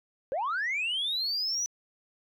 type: linear sweep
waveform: sine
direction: up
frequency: 492.4 to 5980 Hz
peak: -26 dBFS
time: 0.32-1.66 s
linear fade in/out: 0 ms
effects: tanh soft clip ceiling -25 dBFS